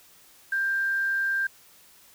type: tone with quantisation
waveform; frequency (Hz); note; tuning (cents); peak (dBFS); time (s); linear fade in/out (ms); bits
sine; 1585; G6; +19; -23; 0.52-1.47; 5; 8
effects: white hiss -55 dBFS RMS until 2.14 s